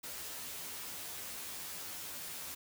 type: noise with comb filter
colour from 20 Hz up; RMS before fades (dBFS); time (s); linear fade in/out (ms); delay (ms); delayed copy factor
white; -44; 0.03-2.55; 10; 12; +1
effects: none